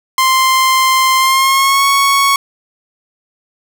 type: tone with pitch glide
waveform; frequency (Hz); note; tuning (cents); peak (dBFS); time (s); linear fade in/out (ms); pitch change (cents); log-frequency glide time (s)
sawtooth; 1046.5 to 1108.7; C6 to C#6; 0 to 0; -5; 0.18-2.36; 2; +100; 1.18-1.86
effects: none